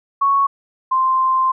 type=tone pair in turn; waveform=sine; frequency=1108.7 / 1045.1 Hz; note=C#6 / C6; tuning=0 / -2 cents; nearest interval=minor second; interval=102 cents; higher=first; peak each=-12 / -13 dBFS; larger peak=first; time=0.21-0.47 / 0.91-1.52 s; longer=second; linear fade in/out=10 ms; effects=none